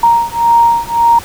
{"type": "beating tone pair", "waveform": "sine", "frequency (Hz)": [932.3, 934.1], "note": ["A#5", "A#5"], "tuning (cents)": [0, 3], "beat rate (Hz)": 1.8, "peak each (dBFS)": -10, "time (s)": [0.03, 1.19], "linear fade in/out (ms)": 5, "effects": ["pink hiss -30 dBFS RMS until 1.24 s"]}